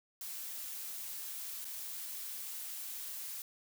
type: noise with dropouts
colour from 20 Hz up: blue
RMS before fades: -43 dBFS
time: 0.21-3.42 s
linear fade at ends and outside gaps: 1 ms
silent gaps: 1.645-1.652 s
effects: none